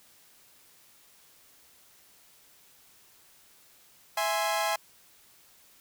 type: chord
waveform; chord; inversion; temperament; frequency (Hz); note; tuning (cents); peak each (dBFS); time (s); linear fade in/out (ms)
sawtooth; E augmented; none; equal; 659.3 / 830.6 / 1046.5; E5 / G#5 / B#5; 0 / 0 / 0; -27 / -26 / -29; 4.17-4.76; 5
effects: white hiss -59 dBFS RMS until 5.8 s